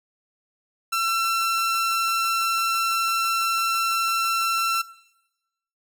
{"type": "tone", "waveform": "sawtooth", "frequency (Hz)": 1347, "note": "E6", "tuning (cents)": 37, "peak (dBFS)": -18, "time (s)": [0.92, 4.82], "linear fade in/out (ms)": 10, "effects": ["noise-tail reverb RT60 1.0 s tail -19 dB re dry"]}